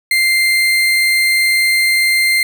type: tone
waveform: 35% pulse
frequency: 2093 Hz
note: C7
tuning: in tune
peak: -9 dBFS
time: 0.11-2.43 s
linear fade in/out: 2 ms
effects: none